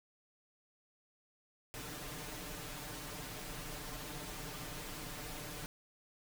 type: noise with comb filter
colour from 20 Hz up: pink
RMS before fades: -45 dBFS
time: 1.74-5.66 s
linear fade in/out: 0 ms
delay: 6.7 ms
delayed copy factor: +0.9
effects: none